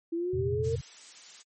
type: exponential sweep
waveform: sine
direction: up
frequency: 329.6 to 466.2 Hz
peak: -28 dBFS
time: 0.12-0.76 s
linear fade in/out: 10 ms
type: chord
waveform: sine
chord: F suspended fourth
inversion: none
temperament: just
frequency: 87.31 / 116.41 / 130.96 Hz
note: F2 / Bb2 / C3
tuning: 0 / -2 / +2 cents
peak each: -34 dBFS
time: 0.33-0.81 s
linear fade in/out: 10 ms
type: noise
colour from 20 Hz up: blue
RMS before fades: -44 dBFS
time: 0.63-1.43 s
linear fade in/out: 20 ms
effects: MP3 32 kbps